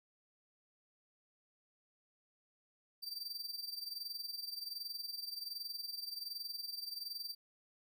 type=tone with amplitude modulation; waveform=45% pulse; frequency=4668 Hz; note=D8; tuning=11 cents flat; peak=-38 dBFS; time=3.02-7.35 s; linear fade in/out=20 ms; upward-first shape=sine; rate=21.3 Hz; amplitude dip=75%; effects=none